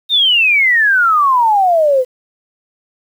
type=exponential sweep; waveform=sine; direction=down; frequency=3729 to 492.9 Hz; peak=-8 dBFS; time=0.09-2.05 s; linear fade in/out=50 ms; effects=7-bit